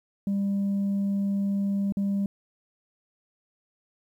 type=tone with dropouts; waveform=sine; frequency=198.8 Hz; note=G3; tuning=25 cents sharp; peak=-21 dBFS; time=0.27-2.26 s; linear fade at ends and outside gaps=2 ms; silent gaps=1.923-1.97 s; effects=tanh soft clip ceiling -22 dBFS + 10-bit